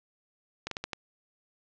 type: slowing click train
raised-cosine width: 0.2 ms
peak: -16 dBFS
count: 5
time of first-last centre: 0.67-0.932 s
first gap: 43 ms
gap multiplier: 1.29
effects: low-pass 6000 Hz 12 dB/octave